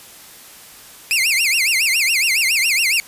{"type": "tone with vibrato", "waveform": "sawtooth", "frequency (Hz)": 2400, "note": "D7", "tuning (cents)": 37, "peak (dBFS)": -11, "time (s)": [1.11, 3], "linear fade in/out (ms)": 0, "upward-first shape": "sine", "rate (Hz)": 7.2, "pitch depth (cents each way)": 270, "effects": ["white hiss -41 dBFS RMS until 3.07 s", "resampled to 32000 Hz"]}